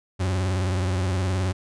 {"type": "tone with vibrato", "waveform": "40% pulse", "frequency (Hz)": 92.5, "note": "F#2", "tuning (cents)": 0, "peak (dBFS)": -21, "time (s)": [0.19, 1.53], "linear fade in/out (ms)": 20, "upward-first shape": "triangle", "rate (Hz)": 19, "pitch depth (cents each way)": 110, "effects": ["resampled to 22050 Hz"]}